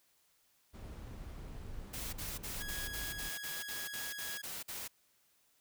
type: noise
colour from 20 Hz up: brown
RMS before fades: -46 dBFS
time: 0.73-3.3 s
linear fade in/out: 20 ms
type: noise bursts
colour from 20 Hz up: white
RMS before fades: -43 dBFS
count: 12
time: 1.93-4.88 s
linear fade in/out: 10 ms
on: 200 ms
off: 50 ms
type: tone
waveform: sawtooth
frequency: 1661.2 Hz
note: G#6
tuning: in tune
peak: -39 dBFS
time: 2.6-4.42 s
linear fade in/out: 10 ms
effects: white hiss -72 dBFS RMS until 5.6 s